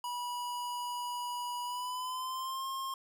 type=tone with pitch glide; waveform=square; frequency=974 to 1068.3 Hz; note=B5 to C6; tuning=-24 to +36 cents; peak=-36 dBFS; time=0.04-2.94 s; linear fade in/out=2 ms; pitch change=+160 cents; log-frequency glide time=1.63-2.66 s; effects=none